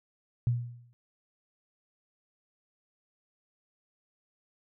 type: tone with exponential decay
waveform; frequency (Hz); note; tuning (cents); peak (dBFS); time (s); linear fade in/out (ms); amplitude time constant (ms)
sine; 120.1; B2; -48; -21; 0.47-0.93; 0; 100
effects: none